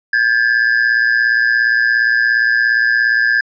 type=ring-modulated tone; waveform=triangle; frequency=1661.2 Hz; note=G#6; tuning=in tune; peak=-6 dBFS; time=0.13-3.41 s; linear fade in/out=5 ms; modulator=58.6 Hz; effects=resampled to 16000 Hz